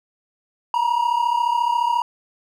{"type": "tone pair together", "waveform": "triangle", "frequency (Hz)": [926.7, 961], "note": ["A#5", "B5"], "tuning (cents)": [-10, -48], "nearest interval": "minor second", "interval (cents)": 62, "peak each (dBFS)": [-20, -17], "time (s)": [0.74, 2.02], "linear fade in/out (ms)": 2, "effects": []}